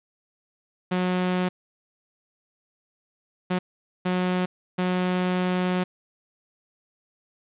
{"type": "tone bursts at uneven times", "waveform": "sawtooth", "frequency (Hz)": 182, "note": "F#3", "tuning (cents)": -28, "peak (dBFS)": -18, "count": 4, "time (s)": [[0.91, 1.49], [3.5, 3.59], [4.05, 4.46], [4.78, 5.84]], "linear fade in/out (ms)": 10, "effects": ["resampled to 8000 Hz", "8-bit"]}